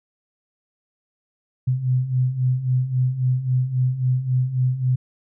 sine beating tone pair, 125.2 / 128.9 Hz, B2 / C3, +24 / -26 cents, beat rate 3.7 Hz, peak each -24 / -19 dBFS, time 1.67-4.96 s, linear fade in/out 10 ms, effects none

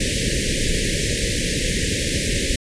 pink band-stop noise, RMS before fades -21 dBFS, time 0-2.56 s, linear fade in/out 5 ms, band 570 to 1700 Hz, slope 96 dB/octave, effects resampled to 22050 Hz

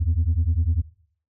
sine beating tone pair, 77.2 / 87.2 Hz, D#2 / F2, -13 / -2 cents, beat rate 10 Hz, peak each -19 dBFS, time 0-0.82 s, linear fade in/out 20 ms, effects noise-tail reverb RT60 0.5 s tail -17 dB re dry + tanh soft clip ceiling -15 dBFS

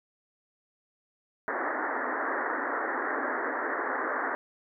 white band-pass noise, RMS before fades -31 dBFS, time 1.48-4.35 s, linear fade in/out 0 ms, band 250 to 1900 Hz, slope 96 dB/octave, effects none

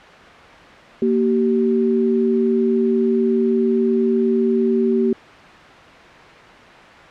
sine tone pair together, 233.1 / 384.6 Hz, A#3 / G4, 0 / -33 cents, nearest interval major sixth, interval 867 cents, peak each -17 dBFS, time 1.02-5.13 s, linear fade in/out 2 ms, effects white hiss -40 dBFS RMS until 7.1 s + low-pass 2000 Hz 12 dB/octave

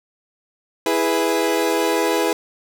30% pulse chord, E major, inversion none, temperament equal, 329.6 / 415.3 / 493.9 Hz, E4 / G#4 / B4, 0 / 0 / 0 cents, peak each -19 dBFS, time 0.86-2.33 s, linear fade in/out 2 ms, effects none

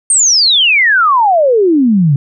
sine exponential sweep, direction down, 8890 to 133.3 Hz, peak -6 dBFS, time 0.1-2.16 s, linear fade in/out 2 ms, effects none

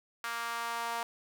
sawtooth tone with high-pass filter sweep, 233.1 Hz, A#3, in tune, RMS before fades -36 dBFS, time 0.24-1.03 s, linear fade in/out 0 ms, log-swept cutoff 1300 to 860 Hz, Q 2.5, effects none

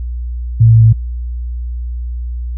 sine tone with pitch steps, 113.7 / 113.05 / 112.39 Hz, A#2 / A2 / A2, -43 / +47 / +37 cents, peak -3 dBFS, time 0.6-0.93 s, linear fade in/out 10 ms, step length 110 ms, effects added 60 Hz sine -18 dBFS peak until 2.57 s

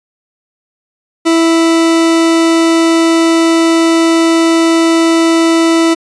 40% pulse tone, 329.6 Hz, E4, in tune, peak -6 dBFS, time 1.25-5.95 s, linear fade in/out 20 ms, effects resampled to 22050 Hz

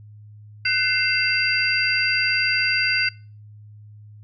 sine tone cluster, 1506 / 2097 / 2692 / 4741 Hz, F#6 / C7 / E7 / D8, +30 / +3 / +36 / +16 cents, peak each -24 dBFS, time 0.65-3.09 s, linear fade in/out 5 ms, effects noise-tail reverb RT60 0.4 s tail -25 dB re dry + added 105 Hz sine -41 dBFS peak until 4.23 s

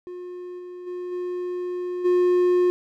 triangle tone with level steps, 358.5 Hz, F4, 45 cents sharp, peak -31 / -33 / -27 / -24 / -14 dBFS, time 0.07-2.7 s, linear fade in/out 0 ms, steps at 0.58 / 0.86 / 1.11 / 2.04 s, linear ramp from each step 20 ms, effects none

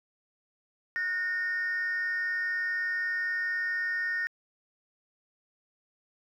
sine tone pair together, 1460.9 / 1836 Hz, F#6 / A#6, -22 / -27 cents, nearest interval major third, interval 395 cents, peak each -34 / -27 dBFS, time 0.96-4.27 s, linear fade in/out 0 ms, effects tanh soft clip ceiling -24 dBFS + 11-bit

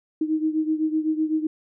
sine beating tone pair, 311.1 / 319 Hz, D#4 / D#4, 0 / +43 cents, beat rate 7.9 Hz, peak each -22 / -26 dBFS, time 0.21-1.47 s, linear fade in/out 5 ms, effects none

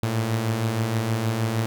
sawtooth beating tone pair, 107.2 / 113.6 Hz, A2 / A#2, -45 / -44 cents, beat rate 6.4 Hz, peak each -26 / -19 dBFS, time 0.03-1.66 s, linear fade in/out 0 ms, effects none

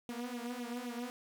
sawtooth tone with flanger, 242.2 Hz, B3, 34 cents flat, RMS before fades -41 dBFS, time 0.09-1.1 s, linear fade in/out 0 ms, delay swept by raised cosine 0.3 to 4.5 ms, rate 3.8 Hz, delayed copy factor +0.9, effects none

